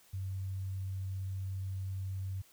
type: tone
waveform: sine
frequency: 95.5 Hz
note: G2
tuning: 45 cents flat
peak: -35 dBFS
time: 0.13-2.42 s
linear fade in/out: 10 ms
effects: white hiss -63 dBFS RMS until 2.52 s